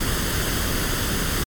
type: noise with comb filter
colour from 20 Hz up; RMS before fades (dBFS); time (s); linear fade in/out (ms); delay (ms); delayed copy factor
pink; -23; 0-1.44; 10; 0.62; +0.5
effects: MP3 96 kbps